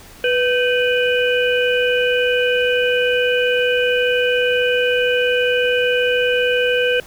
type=harmonic tone with a mistuned harmonic; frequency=493.9 Hz; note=B4; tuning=in tune; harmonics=1 / 3 / 5 / 6; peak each=-16 / -21 / -23 / -24 dBFS; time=0.24-7 s; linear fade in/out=2 ms; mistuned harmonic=3; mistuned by=+75 cents; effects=pink hiss -42 dBFS RMS until 7.06 s